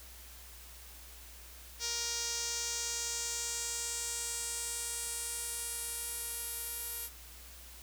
sawtooth tone with band-pass filter sweep, 469.5 Hz, A#4, 12 cents sharp, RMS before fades -38 dBFS, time 1.79-7.1 s, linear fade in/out 50 ms, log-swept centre 5700 to 12000 Hz, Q 2.7, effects added 60 Hz sine -53 dBFS peak until 7.82 s + white hiss -53 dBFS RMS until 7.82 s

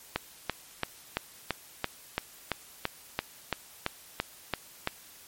click train, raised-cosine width 0.3 ms, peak -11 dBFS, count 15, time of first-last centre 0.16-4.874 s, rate 2.97 Hz, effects white hiss -52 dBFS RMS until 5.27 s + MP3 64 kbps

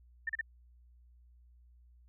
sine tone bursts, 1800 Hz, A6, 39 cents sharp, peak -31 dBFS, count 3, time 0.27-0.412 s, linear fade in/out 5 ms, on 24 ms, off 35 ms, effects added 60 Hz sine -58 dBFS peak until 2.08 s

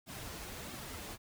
pink noise with flanger, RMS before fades -45 dBFS, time 0.06-1.18 s, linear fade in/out 50 ms, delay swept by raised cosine 2 to 8 ms, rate 1.5 Hz, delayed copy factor -0.8, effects none

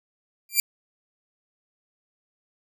5% pulse tone with exponential growth, 2365 Hz, D7, 12 cents sharp, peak -4 dBFS, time 0.49-0.6 s, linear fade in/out 2 ms, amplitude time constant 23 ms, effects none

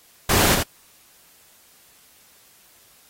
pink noise with echo, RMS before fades -19 dBFS, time 0.29-0.55 s, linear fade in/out 5 ms, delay 79 ms, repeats 1, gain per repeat -4 dB, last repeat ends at 0.629 s, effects white hiss -54 dBFS RMS until 3.09 s + AAC 48 kbps

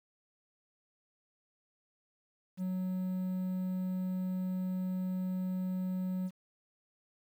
triangle tone, 185 Hz, F#3, in tune, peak -30 dBFS, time 2.57-6.31 s, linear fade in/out 50 ms, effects 10-bit

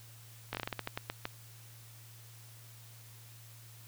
slowing click train, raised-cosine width 0.3 ms, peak -19 dBFS, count 12, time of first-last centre 0.53-1.254 s, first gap 18 ms, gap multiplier 1.24, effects added 114 Hz sine -53 dBFS peak until 3.87 s + white hiss -57 dBFS RMS until 3.87 s

